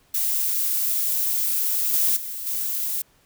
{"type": "noise with level steps", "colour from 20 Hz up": "violet", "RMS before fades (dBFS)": [-23, -20, -32, -26], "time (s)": [0.14, 3.02], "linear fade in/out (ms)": 5, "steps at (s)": [1.93, 2.16, 2.46], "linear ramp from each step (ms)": 10, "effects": ["pink hiss -60 dBFS RMS until 3.25 s"]}